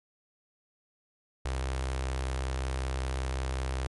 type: tone with notch filter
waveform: sawtooth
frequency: 65.3 Hz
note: C2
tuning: 3 cents flat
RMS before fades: -32 dBFS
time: 1.45-3.87 s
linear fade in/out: 5 ms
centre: 200 Hz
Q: 0.76
effects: MP3 48 kbps